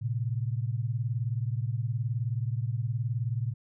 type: beating tone pair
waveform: sine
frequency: 112.8 / 131.8 Hz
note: A2 / C3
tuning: +44 / +13 cents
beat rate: 19 Hz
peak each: -29 / -32 dBFS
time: 0.01-3.54 s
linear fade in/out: 20 ms
effects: none